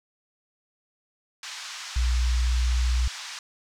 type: band-pass noise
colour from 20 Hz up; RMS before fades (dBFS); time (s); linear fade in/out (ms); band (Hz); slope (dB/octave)
white; -38; 1.43-3.39; 2; 910 to 6300; 24
type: tone with pitch glide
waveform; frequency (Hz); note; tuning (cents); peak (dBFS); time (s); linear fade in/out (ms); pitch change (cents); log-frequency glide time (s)
sine; 60.6 to 61.2; B1 to B1; -32 to -15; -20; 1.96-3.08; 5; +17; 2.27-2.96
effects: none